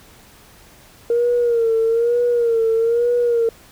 sine tone with vibrato, 466.2 Hz, A#4, in tune, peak -13 dBFS, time 1.1-3.49 s, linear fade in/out 2 ms, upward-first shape sine, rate 1.1 Hz, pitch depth 64 cents each way, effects tanh soft clip ceiling -9 dBFS + pink hiss -47 dBFS RMS until 3.71 s

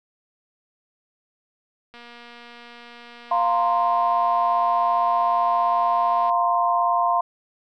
click train, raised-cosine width 0.3 ms, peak -28 dBFS, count 1038, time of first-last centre 1.94-6.297 s, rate 238 Hz
sine chord, F suspended fourth, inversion none, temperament equal with one note detuned, 698.5 / 929.1 / 1046.5 Hz, F5 / Bb5 / C6, 0 / -6 / 0 cents, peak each -21 / -24 / -21 dBFS, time 3.31-7.21 s, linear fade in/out 5 ms
effects none

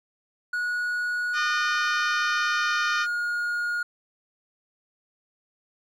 triangle tone with pitch glide, 1458 to 1432.1 Hz, F#6 to F6, -26 to +43 cents, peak -23 dBFS, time 0.53-3.83 s, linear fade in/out 5 ms, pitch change -31 cents, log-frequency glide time 1.36-3.01 s
harmonic tone, 609 Hz, D#5, 37 cents flat, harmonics 2 / 3 / 4 / 5 / 6 / 7 / 8 / 9 / 10, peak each -28 / -32 / -34 / -36 / -38 / -39 / -40 / -41 / -42 dBFS, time 1.33-3.07 s, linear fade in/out 50 ms
effects none

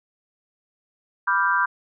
sine chord, G dominant seventh, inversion first, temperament equal, 987.8 / 1174.7 / 1396.9 / 1568 Hz, B5 / D6 / F6 / G6, 0 / 0 / 0 / 0 cents, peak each -23 / -24 / -25 / -22 dBFS, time 1.27-1.66 s, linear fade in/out 10 ms, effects none

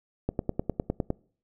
click train, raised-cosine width 2 ms, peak -13 dBFS, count 9, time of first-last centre 0.29-1.104 s, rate 9.83 Hz, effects noise-tail reverb RT60 0.5 s tail -24 dB re dry

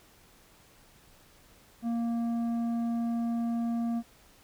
triangle tone with tanh clipping, 233.1 Hz, A#3, in tune, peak -29 dBFS, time 1.82-4.03 s, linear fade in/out 50 ms, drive 12 dB, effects pink hiss -59 dBFS RMS until 4.43 s

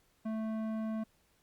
square tone with low-pass filter, 220 Hz, A3, in tune, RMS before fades -36 dBFS, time 0.25-1.04 s, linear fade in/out 10 ms, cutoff 1100 Hz, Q 0.62, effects pink hiss -71 dBFS RMS until 1.42 s + Opus 48 kbps

